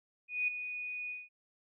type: tone with ADSR envelope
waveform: sine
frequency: 2474 Hz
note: D#7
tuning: 10 cents flat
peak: -27 dBFS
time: 0.28-1.29 s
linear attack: 200 ms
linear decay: 5 ms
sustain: -10 dB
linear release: 190 ms
effects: none